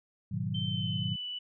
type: chord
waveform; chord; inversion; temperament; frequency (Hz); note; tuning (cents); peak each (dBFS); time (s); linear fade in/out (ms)
sine; G# minor seventh; none; equal with one note detuned; 104.91 / 123.47 / 155.56 / 185; G#2 / B2 / D#3 / F#3; +18 / 0 / 0 / 0; -36; 0.31-1.16; 10
type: tone with pitch glide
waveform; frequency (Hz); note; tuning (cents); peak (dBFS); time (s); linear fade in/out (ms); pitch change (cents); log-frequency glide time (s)
sine; 3100 to 2967; G7 to F#7; -20 to +4; -35; 0.54-1.39; 10; -76; 0.66-1.26
effects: none